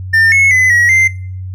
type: tone with pitch steps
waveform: triangle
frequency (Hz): 1801 / 2187 / 2021 / 1911 / 2083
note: A6 / C#7 / B6 / A#6 / C7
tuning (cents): +40 / -24 / +39 / +43 / -8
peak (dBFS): -5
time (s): 0.13-1.08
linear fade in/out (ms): 10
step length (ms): 190
effects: noise-tail reverb RT60 0.5 s tail -19 dB re dry + added 93 Hz sine -21 dBFS peak until 1.54 s